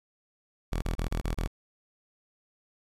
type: tone bursts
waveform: sawtooth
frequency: 41.2 Hz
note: E1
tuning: in tune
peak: -24 dBFS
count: 6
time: 0.72-1.475 s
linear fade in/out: 0 ms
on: 100 ms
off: 31 ms
effects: resampled to 32000 Hz + 9-bit